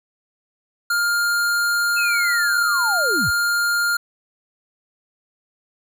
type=tone; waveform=square; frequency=1406 Hz; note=F6; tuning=11 cents sharp; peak=-18 dBFS; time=0.9-3.97 s; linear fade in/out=5 ms
type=linear sweep; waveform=sine; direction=down; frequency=2644 to 48.8 Hz; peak=-23 dBFS; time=1.96-3.31 s; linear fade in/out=20 ms
effects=none